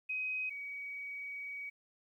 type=tone pair in turn; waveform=sine; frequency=2520 / 2262 Hz; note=D#7 / C#7; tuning=+21 / +34 cents; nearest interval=major second; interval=187 cents; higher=first; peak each=-34 / -40 dBFS; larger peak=first; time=0.09-0.5 / 0.5-1.7 s; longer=second; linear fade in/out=10 ms; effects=12-bit